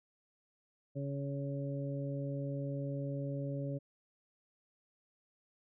harmonic tone, 140 Hz, C#3, 18 cents sharp, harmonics 1 / 2 / 3 / 4, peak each -37 / -42 / -48 / -43 dBFS, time 0.95-3.79 s, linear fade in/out 20 ms, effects none

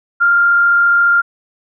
sine tone with frequency modulation, 1396.9 Hz, F6, in tune, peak -8 dBFS, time 0.2-1.22 s, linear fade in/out 20 ms, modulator 34.5 Hz, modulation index 0.35, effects none

